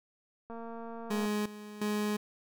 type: click train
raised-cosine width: 1 ms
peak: -31 dBFS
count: 175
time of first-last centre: 0.5-1.257 s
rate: 230 Hz
type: tone with tremolo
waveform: 30% pulse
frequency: 209.5 Hz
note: G#3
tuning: 15 cents sharp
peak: -27 dBFS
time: 1.1-2.17 s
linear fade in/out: 10 ms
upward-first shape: square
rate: 1.4 Hz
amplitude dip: 80%
effects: none